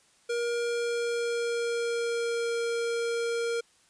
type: tone with pitch glide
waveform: square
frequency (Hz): 473.3 to 466.8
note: A#4 to A#4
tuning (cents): +26 to +2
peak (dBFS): -28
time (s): 0.29-3.61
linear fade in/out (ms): 10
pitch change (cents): -24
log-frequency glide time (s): 0.58-2.56
effects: white hiss -63 dBFS RMS until 3.89 s + resampled to 22050 Hz